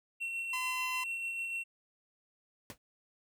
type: tone with tremolo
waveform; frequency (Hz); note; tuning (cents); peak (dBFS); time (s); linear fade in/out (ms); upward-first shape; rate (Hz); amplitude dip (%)
triangle; 2718; F7; -48; -32; 0.2-1.64; 20; sine; 6.8; 30
type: tone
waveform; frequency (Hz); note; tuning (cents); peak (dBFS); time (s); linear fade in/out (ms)
sawtooth; 1019; C6; -46; -32; 0.53-1.04; 5
type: noise with exponential decay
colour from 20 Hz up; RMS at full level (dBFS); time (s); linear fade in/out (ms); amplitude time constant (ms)
pink; -41; 2.7-2.78; 1; 17
effects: none